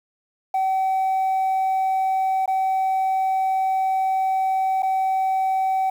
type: tone with dropouts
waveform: sine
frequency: 763 Hz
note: G5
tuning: 47 cents flat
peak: -16 dBFS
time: 0.54-5.9 s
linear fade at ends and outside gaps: 5 ms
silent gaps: 2.459-2.477 / 4.823-4.83 s
effects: tanh soft clip ceiling -17 dBFS + 8-bit